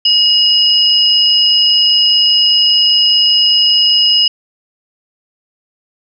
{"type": "tone pair together", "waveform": "sine", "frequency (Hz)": [2887, 5056], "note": ["F#7", "D#8"], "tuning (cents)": [-43, 27], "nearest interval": "minor seventh", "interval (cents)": 970, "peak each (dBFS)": -10, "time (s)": [0.05, 4.28], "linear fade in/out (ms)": 5, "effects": []}